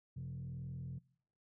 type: tone with frequency modulation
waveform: sine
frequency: 131.7 Hz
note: C3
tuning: 12 cents sharp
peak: -40 dBFS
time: 0.16-0.99 s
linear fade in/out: 10 ms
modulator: 41.5 Hz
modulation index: 0.82
effects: noise-tail reverb RT60 0.7 s tail -26 dB re dry + tanh soft clip ceiling -38 dBFS